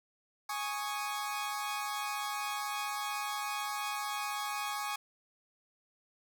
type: chord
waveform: sawtooth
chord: Ab suspended fourth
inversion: none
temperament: equal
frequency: 830.6 / 1108.7 / 1244.5 Hz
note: Ab5 / Db6 / Eb6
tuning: 0 / 0 / 0 cents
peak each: -34 / -35 / -38 dBFS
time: 0.49-4.96 s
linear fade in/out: 5 ms
effects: none